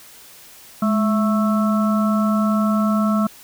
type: harmonic tone with a mistuned harmonic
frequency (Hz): 220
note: A3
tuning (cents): 0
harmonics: 1 / 3 / 5 / 6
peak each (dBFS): -16 / -26 / -28 / -25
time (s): 0.82-3.27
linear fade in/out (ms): 5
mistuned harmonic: 1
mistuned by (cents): -72
effects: white hiss -44 dBFS RMS until 3.43 s